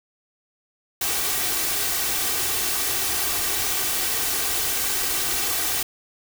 white noise with comb filter, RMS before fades -24 dBFS, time 1.01-5.83 s, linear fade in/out 5 ms, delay 2.6 ms, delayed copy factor +0.55, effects none

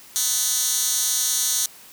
10% pulse tone with high-pass filter, 251.2 Hz, B3, 30 cents sharp, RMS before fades -22 dBFS, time 0.16-1.66 s, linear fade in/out 0 ms, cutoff 6200 Hz, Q 1.5, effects white hiss -46 dBFS RMS until 1.92 s + high-pass 80 Hz 12 dB/octave

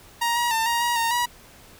sawtooth tone with pitch steps, 938 / 954 / 899 / 939 / 953 / 922 / 966 Hz, A#5 / A#5 / A5 / A#5 / A#5 / A#5 / B5, +11 / +40 / +37 / +12 / +38 / -19 / -39 cents, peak -17 dBFS, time 0.21-1.26 s, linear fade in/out 10 ms, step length 150 ms, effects pink hiss -49 dBFS RMS until 1.79 s

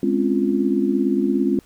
sine chord, Db major seventh, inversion second, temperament just, 207.9 / 259.9 / 277.2 / 346.5 Hz, Ab3 / C4 / Db4 / F4, +2 / -11 / 0 / -14 cents, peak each -22 dBFS, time 0.03-1.59 s, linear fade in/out 2 ms, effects pink hiss -54 dBFS RMS until 1.65 s

